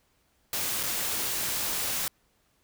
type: noise with dropouts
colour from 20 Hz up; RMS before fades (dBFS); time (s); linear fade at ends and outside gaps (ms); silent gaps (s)
white; -30; 0.53-2.08; 1; 0.831-0.835
effects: pink hiss -69 dBFS RMS until 2.63 s